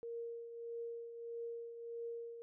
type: tone with tremolo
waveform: sine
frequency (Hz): 466.2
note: A#4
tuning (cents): 0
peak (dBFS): -40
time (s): 0.03-2.42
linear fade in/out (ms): 0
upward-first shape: triangle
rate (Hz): 1.6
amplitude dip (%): 60
effects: none